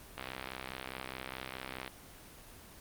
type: click train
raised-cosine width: 0.3 ms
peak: -23 dBFS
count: 111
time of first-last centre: 0.18-1.878 s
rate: 64.8 Hz
effects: pink hiss -53 dBFS RMS until 2.8 s + Opus 24 kbps